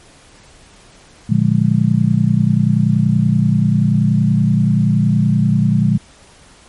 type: chord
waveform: sine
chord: Bb dominant seventh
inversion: none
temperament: equal with one note detuned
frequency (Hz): 116.54 / 146.83 / 177.26 / 207.7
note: Bb2 / D3 / F3 / Ab3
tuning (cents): 0 / 0 / +26 / 0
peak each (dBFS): -16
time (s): 1.29-5.98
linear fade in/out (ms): 10
effects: pink hiss -45 dBFS RMS until 6.68 s + MP3 48 kbps